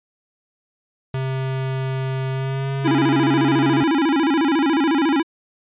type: tone with pitch glide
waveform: square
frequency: 132.4 to 136.44 Hz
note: C3 to C#3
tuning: +21 to -27 cents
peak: -22 dBFS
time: 1.14-3.83 s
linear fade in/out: 2 ms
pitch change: +52 cents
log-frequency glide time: 2.31-2.71 s
type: tone with vibrato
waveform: square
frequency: 301 Hz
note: D4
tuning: 43 cents sharp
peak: -16 dBFS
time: 2.84-5.23 s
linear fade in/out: 20 ms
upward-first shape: square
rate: 14 Hz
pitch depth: 160 cents each way
effects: resampled to 8000 Hz